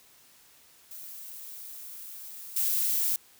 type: noise with level steps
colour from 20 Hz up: violet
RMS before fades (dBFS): -43 / -27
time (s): 0.91-3.16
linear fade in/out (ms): 2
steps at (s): 2.56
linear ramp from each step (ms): 5
effects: white hiss -58 dBFS RMS until 3.39 s